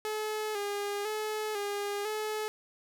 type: tone with vibrato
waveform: sawtooth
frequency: 417.9 Hz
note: G#4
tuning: 11 cents sharp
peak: -28 dBFS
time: 0.05-2.48 s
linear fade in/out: 0 ms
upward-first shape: square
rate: 1 Hz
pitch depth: 46 cents each way
effects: none